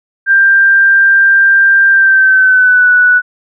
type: tone with pitch glide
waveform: sine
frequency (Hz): 1585 to 1478.9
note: G6 to F#6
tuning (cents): +19 to -1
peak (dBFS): -4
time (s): 0.26-3.22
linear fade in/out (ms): 50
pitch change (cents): -120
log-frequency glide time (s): 1.9-2.9
effects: none